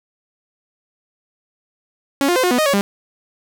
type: tone with pitch steps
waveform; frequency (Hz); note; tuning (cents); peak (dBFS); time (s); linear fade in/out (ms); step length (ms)
sawtooth; 277.7 / 352.7 / 514 / 359.7 / 247 / 620 / 560 / 200.2; C#4 / F4 / C5 / F#4 / B3 / D#5 / C#5 / G3; +3 / +17 / -31 / -49 / 0 / -6 / +18 / +37; -10; 2.21-2.81; 0; 75
effects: none